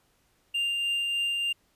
triangle tone with tremolo, 2794 Hz, F7, in tune, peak -23 dBFS, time 0.54-1.53 s, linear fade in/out 10 ms, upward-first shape triangle, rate 3.3 Hz, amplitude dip 25%, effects pink hiss -68 dBFS RMS until 1.75 s + resampled to 32000 Hz

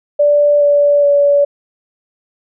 sine tone with pitch steps, 584 / 578 / 572 Hz, D5 / D5 / D5, -10 / -28 / -46 cents, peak -7 dBFS, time 0.19-1.45 s, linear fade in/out 10 ms, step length 420 ms, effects none

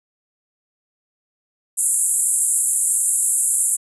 white band-pass noise, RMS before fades -19 dBFS, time 1.77-3.77 s, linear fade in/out 20 ms, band 7400 to 11000 Hz, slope 96 dB/octave, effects none

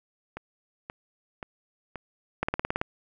two click trains, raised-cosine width 0.5 ms, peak -21 / -11 dBFS, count 4 / 8, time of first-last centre 0.37-1.957 / 2.43-2.815 s, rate 1.89 / 18.2 Hz, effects none

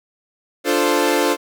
sawtooth chord, D minor seventh, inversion none, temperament equal with one note detuned, 293.7 / 348.2 / 440 / 523.3 Hz, D4 / F4 / A4 / C5, 0 / -5 / 0 / 0 cents, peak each -17 dBFS, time 0.64-1.37 s, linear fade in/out 50 ms, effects none

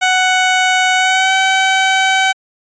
15% pulse tone with pitch glide, 743 to 763.9 Hz, F#5 to G5, +7 to -45 cents, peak -4 dBFS, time 0.01-2.33 s, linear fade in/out 20 ms, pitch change +48 cents, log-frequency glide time 0.96-1.33 s, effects resampled to 16000 Hz

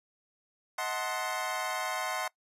25% pulse chord, D# diminished seventh, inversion none, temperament equal with one note detuned, 631.7 / 740 / 880 / 1046.5 Hz, D#5 / F#5 / A5 / C6, +26 / 0 / 0 / 0 cents, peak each -35 / -32 / -37 / -32 dBFS, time 0.78-2.28 s, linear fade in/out 5 ms, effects noise-tail reverb RT60 0.1 s tail -22 dB re dry + resampled to 32000 Hz

